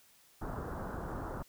pink low-pass noise, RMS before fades -40 dBFS, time 0.41-1.43 s, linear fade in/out 10 ms, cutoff 1500 Hz, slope 48 dB/octave, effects white hiss -64 dBFS RMS until 1.48 s

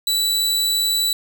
sawtooth tone, 3951 Hz, B7, in tune, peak -14 dBFS, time 0.07-1.13 s, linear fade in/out 2 ms, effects none

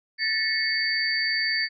sine tone cluster, 1767 / 1909 / 2191 / 4591 Hz, A6 / A#6 / C#7 / D8, +7 / +41 / -21 / -40 cents, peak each -27 / -32 / -29 / -26 dBFS, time 0.18-1.69 s, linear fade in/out 50 ms, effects none

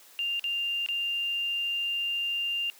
sine tone with dropouts, 2794 Hz, F7, in tune, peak -27 dBFS, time 0.19-2.7 s, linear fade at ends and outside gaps 0 ms, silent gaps 0.395-0.441 / 0.862-0.887 s, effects white hiss -54 dBFS RMS until 2.79 s + high-pass 300 Hz 12 dB/octave

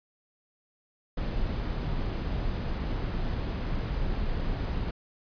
brown noise, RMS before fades -30 dBFS, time 1.17-4.91 s, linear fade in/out 5 ms, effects resampled to 11025 Hz

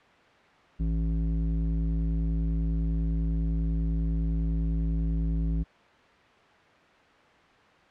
square tone with low-pass filter, 55 Hz, A1, in tune, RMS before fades -27 dBFS, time 0.79-5.64 s, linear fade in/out 20 ms, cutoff 220 Hz, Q 2, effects white hiss -56 dBFS RMS until 7.9 s + low-pass 2000 Hz 12 dB/octave

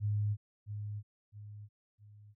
sine tone with echo, 104.2 Hz, G#2, 6 cents sharp, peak -29 dBFS, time 0-0.37 s, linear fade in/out 50 ms, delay 660 ms, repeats 3, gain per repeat -8 dB, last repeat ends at 2.35 s, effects none

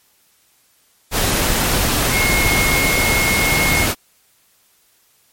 sine tone in noise, 2162 Hz, C#7, 44 cents flat, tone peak -17 dBFS, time 2.11-3.88 s, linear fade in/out 50 ms, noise pink, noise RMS -17 dBFS, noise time 1.11-3.95 s, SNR -3 dB, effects white hiss -57 dBFS RMS until 5.32 s + MP3 64 kbps

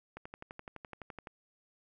click train, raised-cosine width 0.5 ms, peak -29 dBFS, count 14, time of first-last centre 0.17-1.272 s, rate 11.8 Hz, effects none

